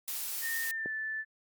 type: noise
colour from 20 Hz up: blue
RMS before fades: -36 dBFS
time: 0.08-0.71 s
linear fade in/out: 0 ms
type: tone with pitch glide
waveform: sine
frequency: 1834 to 1754.2 Hz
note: A#6 to A6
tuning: -29 to -6 cents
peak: -33 dBFS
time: 0.41-1.25 s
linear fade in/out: 50 ms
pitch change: -77 cents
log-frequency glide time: 0.63-0.91 s
type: click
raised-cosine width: 2 ms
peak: -25 dBFS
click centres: 0.859 s
effects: high-pass 200 Hz 12 dB/octave + Opus 48 kbps